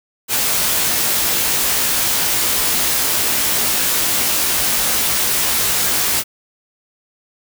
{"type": "noise with comb filter", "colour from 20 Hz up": "white", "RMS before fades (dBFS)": -17, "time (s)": [0.28, 6.24], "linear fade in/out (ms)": 50, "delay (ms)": 18, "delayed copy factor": 0.75, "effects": []}